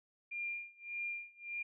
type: tone with tremolo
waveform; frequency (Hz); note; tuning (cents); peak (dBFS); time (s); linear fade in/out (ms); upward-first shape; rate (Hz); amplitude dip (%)
sine; 2399; D7; +36; -36; 0.31-1.63; 10; sine; 1.7; 95
effects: none